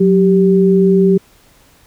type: tone pair together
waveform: sine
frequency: 183.91 / 389.7 Hz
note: F#3 / G4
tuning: -10 / -10 cents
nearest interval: octave + minor second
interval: 1300 cents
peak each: -10 dBFS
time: 0-1.18 s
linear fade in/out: 10 ms
effects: pink hiss -49 dBFS RMS until 1.86 s